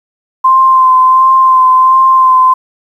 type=tone with vibrato; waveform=sine; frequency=1041 Hz; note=C6; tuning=9 cents flat; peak=-3 dBFS; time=0.44-2.54 s; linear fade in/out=10 ms; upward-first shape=sine; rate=1.4 Hz; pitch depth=19 cents each way; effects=7-bit